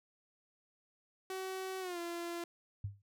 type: tone with pitch glide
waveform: sawtooth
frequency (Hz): 377.9 to 342.6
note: F#4 to F4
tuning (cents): +37 to -33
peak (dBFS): -35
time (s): 1.3-2.44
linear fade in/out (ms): 2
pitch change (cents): -170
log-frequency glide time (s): 1.8-1.99
type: tone with exponential decay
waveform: sine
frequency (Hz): 100.2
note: G2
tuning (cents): +38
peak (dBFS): -33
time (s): 2.84-3.02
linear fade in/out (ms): 5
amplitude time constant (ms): 39
effects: none